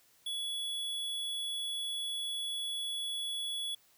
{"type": "tone", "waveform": "square", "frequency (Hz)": 3388, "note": "G#7", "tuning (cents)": 34, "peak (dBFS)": -35, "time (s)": [0.26, 3.75], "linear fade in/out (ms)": 5, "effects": ["white hiss -66 dBFS RMS until 3.97 s"]}